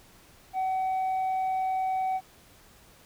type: tone with tanh clipping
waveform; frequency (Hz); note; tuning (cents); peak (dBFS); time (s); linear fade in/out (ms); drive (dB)
sine; 755; F#5; +35; -26; 0.53-2.21; 50; 2
effects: pink hiss -56 dBFS RMS until 3.05 s